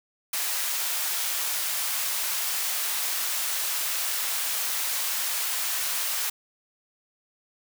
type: high-pass noise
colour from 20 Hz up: white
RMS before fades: -28 dBFS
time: 0.33-6.3 s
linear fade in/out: 5 ms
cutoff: 800 Hz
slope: 12 dB/octave
effects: none